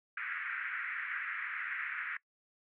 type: band-pass noise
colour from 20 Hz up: pink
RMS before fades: -39 dBFS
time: 0.17-2.17 s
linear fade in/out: 5 ms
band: 1400 to 2200 Hz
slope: 48 dB/octave
effects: noise-tail reverb RT60 0.1 s tail -21 dB re dry